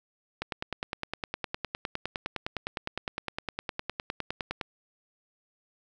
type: click train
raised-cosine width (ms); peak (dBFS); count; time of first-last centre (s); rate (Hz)
0.3; -15; 42; 0.42-4.612; 9.78
effects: none